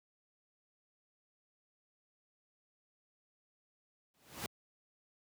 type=noise with exponential growth; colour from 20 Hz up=pink; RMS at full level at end=-37 dBFS; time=4.14-4.46 s; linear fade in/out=1 ms; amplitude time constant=68 ms; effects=high-pass 100 Hz 12 dB/octave